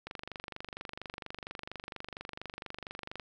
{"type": "click train", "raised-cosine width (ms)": 0.3, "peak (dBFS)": -24, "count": 77, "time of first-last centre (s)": [0.07, 3.198], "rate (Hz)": 24.3, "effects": []}